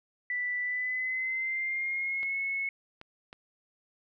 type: tone with pitch glide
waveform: sine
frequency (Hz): 1975.5 to 2192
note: B6 to C#7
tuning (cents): 0 to -20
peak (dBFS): -29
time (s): 0.3-2.69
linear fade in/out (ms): 2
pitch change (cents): +180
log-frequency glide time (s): 0.62-2.37
type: clicks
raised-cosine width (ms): 0.3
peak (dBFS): -29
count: 3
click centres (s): 2.231 / 3.014 / 3.329
effects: none